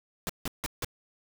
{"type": "noise bursts", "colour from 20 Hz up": "pink", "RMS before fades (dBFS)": -32, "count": 4, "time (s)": [0.27, 0.846], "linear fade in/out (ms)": 0, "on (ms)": 24, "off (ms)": 160, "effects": []}